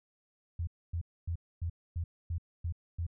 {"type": "tone bursts", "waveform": "sine", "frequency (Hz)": 84.6, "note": "E2", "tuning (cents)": 45, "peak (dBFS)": -31, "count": 8, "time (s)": [0.59, 3.066], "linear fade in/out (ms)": 5, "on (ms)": 82, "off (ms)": 260, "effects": []}